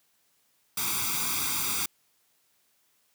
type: noise with comb filter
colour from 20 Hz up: white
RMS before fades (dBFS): -29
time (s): 0.77-1.86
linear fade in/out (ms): 5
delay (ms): 0.84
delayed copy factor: +1
effects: white hiss -69 dBFS RMS until 3.14 s + high-pass 80 Hz 12 dB/octave

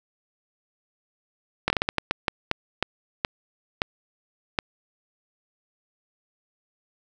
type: slowing click train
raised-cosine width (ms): 0.3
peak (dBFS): -5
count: 14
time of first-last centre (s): 1.68-4.588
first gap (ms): 21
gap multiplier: 1.35
effects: none

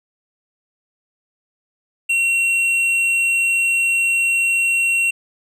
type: tone with hard clipping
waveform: sine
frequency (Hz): 2733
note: F7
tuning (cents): -38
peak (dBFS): -16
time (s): 2.09-5.11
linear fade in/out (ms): 10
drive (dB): 6
effects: none

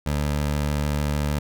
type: tone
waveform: 20% pulse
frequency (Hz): 73.42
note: D2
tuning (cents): 0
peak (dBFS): -17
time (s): 0.06-1.39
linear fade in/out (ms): 5
effects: none

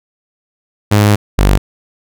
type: tone pair in turn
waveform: sawtooth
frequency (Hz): 103.83 / 49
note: G#2 / G1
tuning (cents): 0 / 0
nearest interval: octave + minor second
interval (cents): 1300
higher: first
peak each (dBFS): -3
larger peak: neither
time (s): 0.91-1.16 / 1.38-1.58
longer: first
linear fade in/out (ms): 10
effects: none

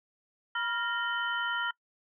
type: tone cluster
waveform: sine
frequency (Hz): 966 / 1395 / 1852 / 3048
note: B5 / F6 / A#6 / G7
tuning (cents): -39 / -2 / -12 / -49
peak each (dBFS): -36 / -31 / -37 / -38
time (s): 0.55-1.71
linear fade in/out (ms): 5
effects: noise-tail reverb RT60 0.1 s tail -24 dB re dry

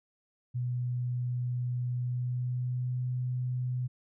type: tone with pitch glide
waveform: sine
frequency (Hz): 123.47 to 125.56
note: B2 to B2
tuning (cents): 0 to +29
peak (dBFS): -29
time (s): 0.54-3.88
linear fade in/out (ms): 20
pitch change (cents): +29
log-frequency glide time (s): 1.95-3.03
effects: none

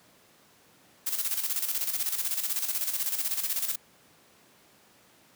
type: noise with tremolo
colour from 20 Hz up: blue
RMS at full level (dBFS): -28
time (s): 1.06-3.76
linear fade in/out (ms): 10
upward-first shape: square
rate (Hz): 16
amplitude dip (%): 60
effects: pink hiss -59 dBFS RMS until 5.35 s + high-pass 150 Hz 12 dB/octave

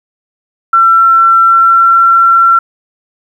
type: tone with pitch glide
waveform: sine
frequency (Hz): 1349 to 1357.6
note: E6 to F6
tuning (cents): +40 to -49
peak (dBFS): -3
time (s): 0.73-2.59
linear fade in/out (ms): 5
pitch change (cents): +11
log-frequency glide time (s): 1.35-1.95
effects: 7-bit

